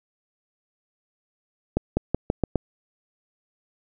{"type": "accelerating click train", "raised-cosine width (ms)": 2, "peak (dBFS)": -7, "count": 6, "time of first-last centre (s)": [1.77, 2.557], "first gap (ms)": 200, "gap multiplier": 0.88, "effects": []}